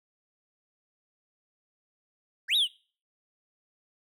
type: linear two-way sweep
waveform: triangle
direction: up then down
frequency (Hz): 1434 to 3909 to 2745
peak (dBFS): -20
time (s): 2.48-2.68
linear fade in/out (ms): 50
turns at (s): 2.56
effects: noise-tail reverb RT60 0.4 s tail -23 dB re dry